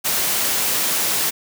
white high-pass noise, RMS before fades -20 dBFS, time 0.04-1.31 s, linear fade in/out 20 ms, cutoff 130 Hz, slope 12 dB/octave, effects none

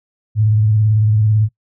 sine tone with vibrato, 107.5 Hz, A2, 40 cents flat, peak -10 dBFS, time 0.35-1.49 s, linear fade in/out 50 ms, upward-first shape square, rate 18 Hz, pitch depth 38 cents each way, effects noise-tail reverb RT60 0.1 s tail -21 dB re dry

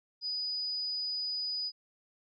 sine tone, 4960 Hz, D#8, 6 cents flat, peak -32 dBFS, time 0.21-1.72 s, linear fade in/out 50 ms, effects none

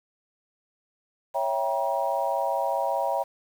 sine chord, C# diminished seventh, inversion none, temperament equal with one note detuned, 554.4 / 659.3 / 784 / 951.9 Hz, C#5 / E5 / G5 / Bb5, 0 / 0 / 0 / +36 cents, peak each -29 dBFS, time 1.34-3.24 s, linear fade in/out 20 ms, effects 8-bit

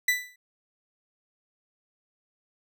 40% pulse tone with exponential decay, 1984 Hz, B6, 7 cents sharp, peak -17 dBFS, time 0.08-0.36 s, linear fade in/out 5 ms, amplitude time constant 59 ms, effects none

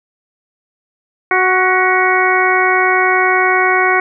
harmonic tone with a mistuned harmonic, 370 Hz, F#4, in tune, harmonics 1 / 2 / 3 / 4 / 5 / 6, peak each -17 / -17 / -17 / -17 / -17 / -17 dBFS, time 1.31-4 s, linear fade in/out 2 ms, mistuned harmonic 5, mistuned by +47 cents, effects none

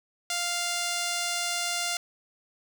5% pulse tone, 698.5 Hz, F5, in tune, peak -16 dBFS, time 0.3-1.97 s, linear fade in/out 2 ms, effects none

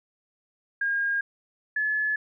sine tone pair in turn, 1620 / 1716.3 Hz, G#6 / A6, -43 / -44 cents, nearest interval minor second, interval 99 cents, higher second, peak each -23 dBFS, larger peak neither, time 0.81-1.21 / 1.76-2.16 s, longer neither, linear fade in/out 5 ms, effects none

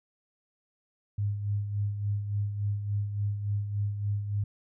sine tone with tremolo, 102.4 Hz, G#2, 24 cents flat, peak -25 dBFS, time 1.18-4.44 s, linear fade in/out 5 ms, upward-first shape sine, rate 3.5 Hz, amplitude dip 55%, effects none

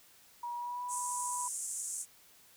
sine tone with pitch glide, 958 to 983.2 Hz, A#5 to B5, +47 to -8 cents, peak -36 dBFS, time 0.43-1.48 s, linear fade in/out 5 ms, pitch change +45 cents, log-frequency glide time 0.56-0.81 s
pink band-pass noise, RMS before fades -39 dBFS, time 0.88-2.06 s, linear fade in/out 50 ms, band 6900 to 9800 Hz, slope 48 dB/octave
effects white hiss -61 dBFS RMS until 2.56 s

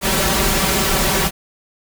pink noise with comb filter, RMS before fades -17 dBFS, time 0.01-1.31 s, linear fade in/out 50 ms, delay 5.2 ms, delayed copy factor +0.75, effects none

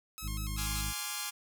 5% pulse tone with vibrato, 1174.7 Hz, D6, in tune, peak -30 dBFS, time 0.18-0.81 s, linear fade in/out 0 ms, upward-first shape square, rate 5.2 Hz, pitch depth 160 cents each way
harmonic tone, 51.91 Hz, G#1, in tune, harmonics 1 / 2 / 3 / 4 / 6, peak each -35 / -41 / -45 / -47 / -51 dBFS, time 0.21-0.94 s, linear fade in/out 50 ms
5% pulse chord, D half-diminished seventh, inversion second, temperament equal, 830.6 / 1046.5 / 1174.7 / 1396.9 Hz, Ab5 / C6 / D6 / F6, 0 / 0 / 0 / 0 cents, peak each -29 dBFS, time 0.57-1.31 s, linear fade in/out 20 ms
effects none

